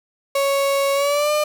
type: tone with pitch glide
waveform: 35% pulse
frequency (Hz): 554.4 to 601.1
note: C#5 to D5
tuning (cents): 0 to +40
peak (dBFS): -15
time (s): 0.35-1.44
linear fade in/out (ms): 5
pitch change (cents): +140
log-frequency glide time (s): 0.94-1.32
effects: 9-bit

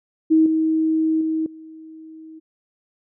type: tone with level steps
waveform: sine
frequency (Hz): 318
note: D#4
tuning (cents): +38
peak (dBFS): -11 / -16 / -19 / -37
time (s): 0.3-2.4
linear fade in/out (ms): 20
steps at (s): 0.46 / 1.21 / 1.46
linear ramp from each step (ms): 2
effects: none

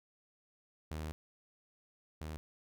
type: tone pair in turn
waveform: sawtooth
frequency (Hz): 77.78 / 77.78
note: D#2 / D#2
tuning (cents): 0 / 0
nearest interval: unison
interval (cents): 0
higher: neither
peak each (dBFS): -35 / -37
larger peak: first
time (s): 0.91-1.12 / 2.21-2.37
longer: first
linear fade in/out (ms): 0
effects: none

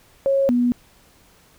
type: tone pair in turn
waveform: sine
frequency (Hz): 547 / 243.7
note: C#5 / B3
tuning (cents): -23 / -23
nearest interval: octave + major second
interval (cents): 1400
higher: first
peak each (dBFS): -15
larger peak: neither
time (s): 0.26-0.49 / 0.49-0.72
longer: neither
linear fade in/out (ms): 0
effects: pink hiss -54 dBFS RMS until 1.58 s

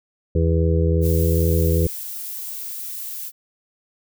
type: harmonic tone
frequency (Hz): 82.41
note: E2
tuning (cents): 0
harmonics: 1 / 2 / 4 / 5 / 6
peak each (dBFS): -17 / -22 / -27 / -25 / -25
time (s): 0.35-1.87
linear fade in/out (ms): 5
type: noise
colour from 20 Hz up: violet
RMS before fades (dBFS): -31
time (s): 1.01-3.32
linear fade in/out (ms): 50
effects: none

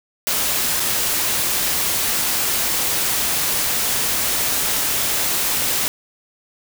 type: noise with dropouts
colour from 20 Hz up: white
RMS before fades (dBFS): -20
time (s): 0.27-5.88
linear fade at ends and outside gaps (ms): 0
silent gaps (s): 0.797-0.802
effects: none

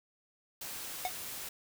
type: noise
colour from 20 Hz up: white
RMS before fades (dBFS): -42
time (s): 0.61-1.49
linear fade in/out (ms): 5
type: tone with exponential decay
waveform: square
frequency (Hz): 732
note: F#5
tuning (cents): -19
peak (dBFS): -28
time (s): 1.05-1.13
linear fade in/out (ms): 1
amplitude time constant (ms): 17
effects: none

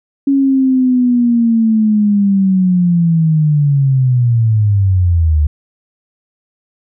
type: linear sweep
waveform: sine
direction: down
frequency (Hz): 278.1 to 72.6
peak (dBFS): -8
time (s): 0.27-5.47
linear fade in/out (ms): 5
effects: none

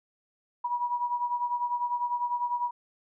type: beating tone pair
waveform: sine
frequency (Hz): 966 / 976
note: B5 / B5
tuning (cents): -39 / -21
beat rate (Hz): 10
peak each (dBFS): -28 / -33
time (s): 0.64-2.71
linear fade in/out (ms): 10
effects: none

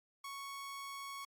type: tone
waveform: sawtooth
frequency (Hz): 1108.7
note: C#6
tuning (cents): 0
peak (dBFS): -40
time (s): 0.24-1.25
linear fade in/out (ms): 5
effects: AAC 64 kbps

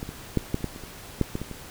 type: clicks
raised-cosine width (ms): 3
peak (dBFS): -20 / -22 / -8 / -11 / -28 / -14 / -28 / -28 / -8 / -15 / -19 / -22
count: 12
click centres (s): 0.029 / 0.091 / 0.373 / 0.544 / 0.607 / 0.643 / 0.761 / 0.837 / 1.213 / 1.354 / 1.416 / 1.513
effects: pink hiss -43 dBFS RMS until 1.7 s

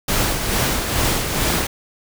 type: noise with tremolo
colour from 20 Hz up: pink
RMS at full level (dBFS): -18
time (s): 0.08-1.67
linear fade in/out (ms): 5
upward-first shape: sine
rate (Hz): 2.3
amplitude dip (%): 45
effects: none

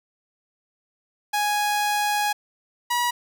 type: tone pair in turn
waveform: sawtooth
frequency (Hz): 830.6 / 966.1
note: G#5 / B5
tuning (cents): 0 / -38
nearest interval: minor third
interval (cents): 262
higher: second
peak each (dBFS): -17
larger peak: neither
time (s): 1.33-2.33 / 2.9-3.11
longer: first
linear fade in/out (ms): 10
effects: none

